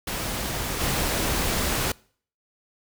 pink noise with level steps, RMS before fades -29 / -25 dBFS, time 0.07-1.92 s, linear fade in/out 5 ms, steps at 0.79 s, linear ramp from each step 20 ms, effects noise-tail reverb RT60 0.5 s tail -24 dB re dry

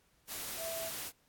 sine tone in noise, 659.3 Hz, E5, in tune, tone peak -39 dBFS, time 0.57-0.91 s, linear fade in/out 50 ms, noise white, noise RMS -41 dBFS, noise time 0.27-1.12 s, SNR -1 dB, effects pink hiss -71 dBFS RMS until 1.28 s + AAC 64 kbps

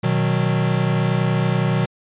square chord, B major, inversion none, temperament equal, 123.47 / 155.56 / 185 Hz, B2 / D#3 / F#3, 0 / 0 / 0 cents, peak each -21 / -22 / -23 dBFS, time 0.03-1.86 s, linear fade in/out 10 ms, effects resampled to 8000 Hz

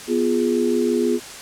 sine chord, F diminished, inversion second, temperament equal, 246.9 / 349.2 / 415.3 Hz, Cb4 / F4 / Ab4, 0 / 0 / 0 cents, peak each -21 dBFS, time 0.07-1.2 s, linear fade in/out 50 ms, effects white hiss -36 dBFS RMS until 1.41 s + low-pass 9000 Hz 12 dB/octave

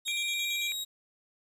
sawtooth tone with pitch glide, 3729 to 3803 Hz, A#7 to A#7, 0 to +34 cents, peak -30 dBFS, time 0.05-0.85 s, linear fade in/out 20 ms, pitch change +34 cents, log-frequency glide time 0.21-0.66 s
30% pulse tone with tremolo, 3322 Hz, G#7, in tune, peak -33 dBFS, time 0.06-0.73 s, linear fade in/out 20 ms, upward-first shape square, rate 9 Hz, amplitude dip 80%
sine tone, 2364 Hz, D7, 11 cents sharp, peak -32 dBFS, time 0.08-0.72 s, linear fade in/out 0 ms
effects resampled to 32000 Hz + 10-bit

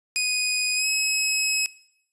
15% pulse tone with pitch glide, 2489 to 2562 Hz, D#7 to E7, 0 to -50 cents, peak -14 dBFS, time 0.16-1.66 s, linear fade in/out 0 ms, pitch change +50 cents, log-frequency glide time 0.75-0.86 s, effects noise-tail reverb RT60 0.7 s tail -20 dB re dry + resampled to 22050 Hz

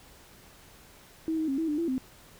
sine tone with pitch steps, 321.2 / 315.8 / 270.7 / 324.1 / 297.8 / 335.7 / 259.2 Hz, E4 / D#4 / C#4 / E4 / D4 / E4 / C4, -45 / +26 / -41 / -29 / +24 / +32 / -16 cents, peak -26 dBFS, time 1.28-1.98 s, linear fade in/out 0 ms, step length 100 ms, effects pink hiss -54 dBFS RMS until 2.39 s

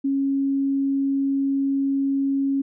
sine tone, 274.5 Hz, C#4, 17 cents flat, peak -19 dBFS, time 0.04-2.62 s, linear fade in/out 10 ms, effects none

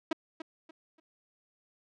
sawtooth tone with echo, 321.5 Hz, E4, 43 cents flat, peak -23 dBFS, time 0.11-0.13 s, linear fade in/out 5 ms, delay 290 ms, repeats 3, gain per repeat -11 dB, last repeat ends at 1 s, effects low-pass 4000 Hz 12 dB/octave

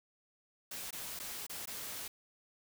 white noise with dropouts, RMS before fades -43 dBFS, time 0.71-2.08 s, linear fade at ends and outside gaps 5 ms, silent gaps 0.908-0.927 / 1.192-1.198 / 1.467-1.495 / 1.657-1.673 s, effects none

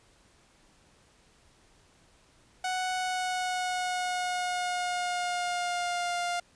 sawtooth tone with pitch glide, 740 to 702.1 Hz, F#5 to F5, 0 to +9 cents, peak -25 dBFS, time 2.64-6.4 s, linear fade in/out 5 ms, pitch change -91 cents, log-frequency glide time 2.92-6.17 s, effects pink hiss -62 dBFS RMS until 6.55 s + resampled to 22050 Hz

